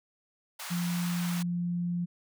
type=high-pass noise; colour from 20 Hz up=pink; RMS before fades=-40 dBFS; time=0.59-1.43 s; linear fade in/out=10 ms; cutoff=830 Hz; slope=24 dB/octave
type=tone; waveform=sine; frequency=174.6 Hz; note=F3; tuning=in tune; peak=-28 dBFS; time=0.7-2.06 s; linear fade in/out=20 ms
effects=none